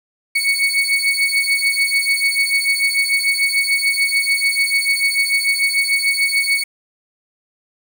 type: beating tone pair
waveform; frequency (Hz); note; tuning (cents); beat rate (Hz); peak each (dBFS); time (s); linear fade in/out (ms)
35% pulse; 2219 / 2225.8; C#7 / C#7; +1 / +6; 6.8; -16; 0.35-6.64; 10
effects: 7-bit